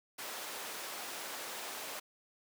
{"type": "high-pass noise", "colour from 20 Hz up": "pink", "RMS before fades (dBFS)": -43, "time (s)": [0.18, 2], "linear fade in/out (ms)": 10, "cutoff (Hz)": 520, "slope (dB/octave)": 12, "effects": []}